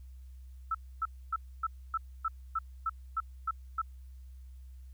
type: tone bursts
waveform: sine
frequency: 1318.5 Hz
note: E6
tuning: in tune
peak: -28 dBFS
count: 11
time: 0.71-3.817 s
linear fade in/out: 5 ms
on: 37 ms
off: 270 ms
effects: added 64 Hz sine -46 dBFS peak until 4.93 s + white hiss -73 dBFS RMS until 4.93 s